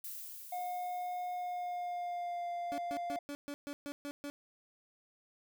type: noise with exponential decay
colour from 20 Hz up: violet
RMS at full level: -43 dBFS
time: 0.04-2.71 s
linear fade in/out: 1 ms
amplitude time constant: 580 ms
type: tone with pitch glide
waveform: triangle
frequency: 720 to 697.1 Hz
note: F#5 to F5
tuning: -47 to -3 cents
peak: -34 dBFS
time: 0.52-3.19 s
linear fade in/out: 5 ms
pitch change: -56 cents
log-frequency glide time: 1.33-2.49 s
type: tone bursts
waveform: 30% pulse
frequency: 287 Hz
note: D4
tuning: 40 cents flat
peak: -37 dBFS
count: 9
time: 2.72-4.3 s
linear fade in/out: 0 ms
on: 60 ms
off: 130 ms
effects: none